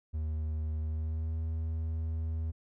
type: tone with pitch glide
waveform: triangle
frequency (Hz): 77.78 to 80.34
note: D#2 to E2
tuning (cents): 0 to -44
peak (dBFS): -29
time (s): 0.13-2.52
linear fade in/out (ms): 20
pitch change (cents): +56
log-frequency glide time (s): 0.8-1.38
effects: none